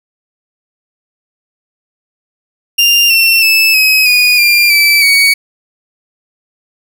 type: tone with pitch steps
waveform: 30% pulse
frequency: 2794 / 2708 / 2625 / 2544 / 2466 / 2391 / 2317 / 2246 Hz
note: F7 / E7 / E7 / D#7 / D#7 / D7 / D7 / C#7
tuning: 0 / +46 / -8 / +38 / -16 / +30 / -24 / +22 cents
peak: -3 dBFS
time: 2.78-5.34 s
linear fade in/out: 10 ms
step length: 320 ms
effects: none